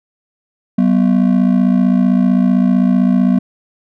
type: ring-modulated tone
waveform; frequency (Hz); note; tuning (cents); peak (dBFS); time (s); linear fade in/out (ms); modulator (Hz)
triangle; 217.8; A3; -17; -4; 0.78-3.39; 5; 27.8
effects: none